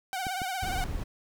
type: tone with vibrato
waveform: sawtooth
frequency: 750 Hz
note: F#5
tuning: 23 cents sharp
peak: -27 dBFS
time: 0.13-0.84 s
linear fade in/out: 0 ms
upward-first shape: triangle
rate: 17 Hz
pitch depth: 91 cents each way
type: clicks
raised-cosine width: 3 ms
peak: -24 dBFS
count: 2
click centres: 0.268 / 0.418 s
type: noise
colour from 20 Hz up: brown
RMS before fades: -33 dBFS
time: 0.62-1.04 s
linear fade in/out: 10 ms
effects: none